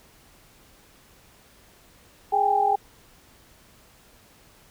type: tone cluster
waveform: sine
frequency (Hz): 414.1 / 786 / 828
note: G#4 / G5 / G#5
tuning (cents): -5 / +4 / -5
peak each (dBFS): -28 / -20 / -24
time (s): 2.32-2.76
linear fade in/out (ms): 10
effects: pink hiss -55 dBFS RMS until 4.7 s